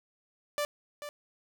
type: tone with echo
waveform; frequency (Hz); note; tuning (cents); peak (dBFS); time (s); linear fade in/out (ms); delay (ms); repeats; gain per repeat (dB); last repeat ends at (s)
sawtooth; 587.3; D5; 0; -25; 0.58-0.65; 0; 440; 1; -10; 1.09
effects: none